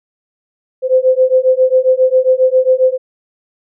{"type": "beating tone pair", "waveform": "sine", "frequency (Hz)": [512, 519.4], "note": ["C5", "C5"], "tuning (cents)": [-38, -13], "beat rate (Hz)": 7.4, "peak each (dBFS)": -11, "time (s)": [0.82, 2.98], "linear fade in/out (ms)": 50, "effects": []}